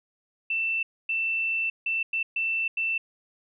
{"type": "tone bursts at uneven times", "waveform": "sine", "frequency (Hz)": 2672, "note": "E7", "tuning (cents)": 23, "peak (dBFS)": -24, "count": 6, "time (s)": [[0.5, 0.83], [1.09, 1.7], [1.86, 2.03], [2.13, 2.23], [2.36, 2.68], [2.77, 2.98]], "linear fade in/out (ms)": 5, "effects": []}